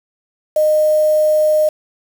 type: tone with quantisation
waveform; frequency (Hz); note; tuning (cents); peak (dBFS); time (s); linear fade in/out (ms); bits
sine; 614; D#5; -23; -10; 0.56-1.69; 5; 5
effects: none